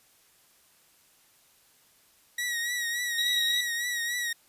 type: tone with vibrato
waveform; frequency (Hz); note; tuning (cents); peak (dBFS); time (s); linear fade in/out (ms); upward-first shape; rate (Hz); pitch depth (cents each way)
sawtooth; 1909; A#6; +41; -25; 2.38-4.33; 5; triangle; 3.5; 57
type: tone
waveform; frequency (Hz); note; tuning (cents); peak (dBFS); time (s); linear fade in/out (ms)
triangle; 3821; A#7; +42; -24; 3.18-3.61; 5
effects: white hiss -62 dBFS RMS until 4.48 s + resampled to 32000 Hz